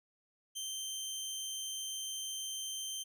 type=tone; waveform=20% pulse; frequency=3127 Hz; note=G7; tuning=5 cents flat; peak=-33 dBFS; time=0.55-3.04 s; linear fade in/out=20 ms; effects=none